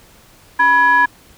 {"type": "ring-modulated tone", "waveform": "triangle", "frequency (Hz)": 349.2, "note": "F4", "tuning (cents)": 0, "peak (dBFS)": -4, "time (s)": [0.59, 1.06], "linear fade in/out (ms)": 10, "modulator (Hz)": 1330, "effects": ["pink hiss -47 dBFS RMS until 1.37 s"]}